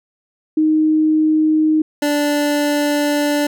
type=tone pair in turn; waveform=sine / 25% pulse; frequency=311.1 / 292.5 Hz; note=D#4 / D4; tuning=0 / -7 cents; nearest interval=minor second; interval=107 cents; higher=first; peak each=-11 dBFS; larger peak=neither; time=0.57-1.82 / 2.02-3.47 s; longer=second; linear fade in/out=5 ms; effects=none